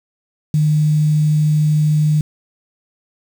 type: tone with quantisation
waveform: sine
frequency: 152.2 Hz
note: D#3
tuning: 38 cents flat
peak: -11 dBFS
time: 0.54-2.21 s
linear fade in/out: 2 ms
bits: 6
effects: none